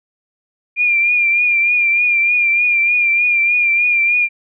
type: tone with vibrato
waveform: sine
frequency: 2400 Hz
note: D7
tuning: 37 cents sharp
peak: -11 dBFS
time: 0.76-4.29 s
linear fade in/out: 50 ms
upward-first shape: triangle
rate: 3.3 Hz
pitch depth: 49 cents each way
effects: none